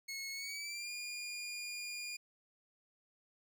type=tone with pitch glide; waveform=20% pulse; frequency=2184 to 2423 Hz; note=C#7 to D#7; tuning=-26 to -47 cents; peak=-36 dBFS; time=0.08-2.17 s; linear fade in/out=10 ms; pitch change=+179 cents; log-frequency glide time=0.32-0.91 s; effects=none